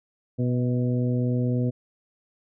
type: harmonic tone with a mistuned harmonic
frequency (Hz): 123.47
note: B2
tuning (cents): 0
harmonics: 1 / 2 / 3 / 4 / 5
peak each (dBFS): -23 / -26 / -35 / -33 / -40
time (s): 0.38-1.71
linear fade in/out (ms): 20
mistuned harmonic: 5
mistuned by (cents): +31
effects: none